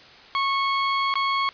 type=tone with dropouts; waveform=sawtooth; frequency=1099 Hz; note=C#6; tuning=15 cents flat; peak=-17 dBFS; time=0.35-1.49 s; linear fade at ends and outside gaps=0 ms; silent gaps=1.14-1.155 s; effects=white hiss -47 dBFS RMS until 1.53 s + resampled to 11025 Hz